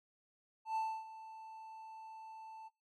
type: tone with ADSR envelope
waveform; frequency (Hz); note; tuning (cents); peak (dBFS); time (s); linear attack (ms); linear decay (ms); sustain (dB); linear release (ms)
triangle; 884; A5; +8; -31; 0.65-2.69; 110; 280; -16; 24
effects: noise-tail reverb RT60 0.3 s tail -25 dB re dry + AAC 32 kbps